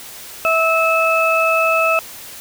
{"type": "harmonic tone", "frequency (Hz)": 651, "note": "E5", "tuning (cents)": -22, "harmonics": [1, 2, 4], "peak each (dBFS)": [-17, -17, -17], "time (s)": [0.45, 1.99], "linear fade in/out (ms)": 0, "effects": ["white hiss -35 dBFS RMS until 2.4 s"]}